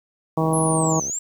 harmonic tone, 159.9 Hz, D#3, 48 cents sharp, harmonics 1 / 2 / 3 / 4 / 5 / 6 / 7, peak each -21 / -24 / -26 / -27 / -28 / -29 / -29 dBFS, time 0.37-1 s, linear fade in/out 5 ms
click train, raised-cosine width 2 ms, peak -24 dBFS, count 48, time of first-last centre 0.41-1.097 s, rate 68.4 Hz
sine linear two-way sweep, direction down then up, 11175 to 5920 to 7610 Hz, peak -24 dBFS, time 0.53-1.19 s, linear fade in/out 5 ms, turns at 1.04 s
effects high-pass 80 Hz 12 dB/octave + 8-bit

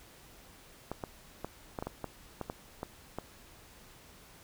clicks, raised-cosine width 1 ms, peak -22 dBFS, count 11, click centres 0.916 / 1.038 / 1.446 / 1.788 / 1.825 / 1.87 / 2.043 / 2.413 / 2.499 / 2.831 / 3.186 s, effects pink hiss -56 dBFS RMS until 4.43 s

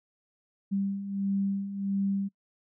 sine beating tone pair, 196 / 197.5 Hz, G3 / G3, 0 / +13 cents, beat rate 1.5 Hz, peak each -34 / -28 dBFS, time 0.71-2.29 s, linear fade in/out 20 ms, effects noise-tail reverb RT60 0.1 s tail -26 dB re dry

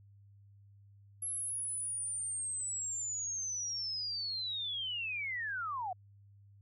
sine linear sweep, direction down, 11175 to 695 Hz, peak -35 dBFS, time 1.22-5.93 s, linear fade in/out 5 ms, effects added 100 Hz sine -57 dBFS peak until 6.61 s

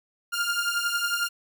sawtooth beating tone pair, 1399 / 1410 Hz, F6 / F6, +3 / +16 cents, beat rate 11 Hz, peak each -24 dBFS, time 0.32-1.29 s, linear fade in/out 20 ms, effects none

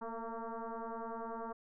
sine tone with frequency modulation, 233.1 Hz, A#3, in tune, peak -39 dBFS, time 0.01-1.53 s, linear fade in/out 10 ms, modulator 228 Hz, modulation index 4.5, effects none

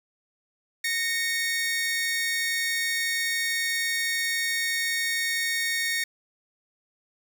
sawtooth tone pair together, 1850.9 / 2217 Hz, A#6 / C#7, -13 / 0 cents, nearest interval minor third, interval 313 cents, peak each -23 / -26 dBFS, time 0.84-6.04 s, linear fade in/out 5 ms, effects none

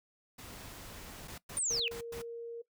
pink noise, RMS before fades -48 dBFS, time 0.38-1.28 s, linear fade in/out 10 ms
pink noise bursts, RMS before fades -46 dBFS, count 5, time 1.28-2.22 s, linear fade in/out 5 ms, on 100 ms, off 110 ms
sine linear sweep, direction down, 9250 to 2445 Hz, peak -30 dBFS, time 1.57-1.88 s, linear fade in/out 0 ms
sine tone, 466.3 Hz, A#4, 1 cent sharp, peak -39 dBFS, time 1.7-2.62 s, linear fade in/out 10 ms
effects noise-tail reverb RT60 0.1 s tail -19 dB re dry

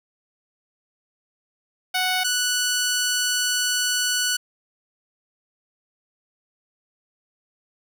10% pulse tone pair in turn, 740 / 1480 Hz, F#5 / F#6, 0 / 0 cents, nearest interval octave, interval 1200 cents, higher second, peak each -12 dBFS, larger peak neither, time 1.94-2.24 / 2.24-4.37 s, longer second, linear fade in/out 10 ms, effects none

